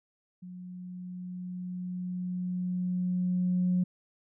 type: tone with level ramp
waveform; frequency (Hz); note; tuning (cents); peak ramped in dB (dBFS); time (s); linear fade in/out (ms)
sine; 180.8; F#3; -40; -41 to -22; 0.42-3.84; 10
effects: tanh soft clip ceiling -19 dBFS